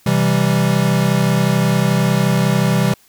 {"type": "chord", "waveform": "square", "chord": "C major", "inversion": "none", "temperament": "equal", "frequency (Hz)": [130.81, 164.81, 196], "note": ["C3", "E3", "G3"], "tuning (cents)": [0, 0, 0], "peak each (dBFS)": -18, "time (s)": [0.06, 2.94], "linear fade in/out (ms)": 5, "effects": ["white hiss -52 dBFS RMS until 3.08 s"]}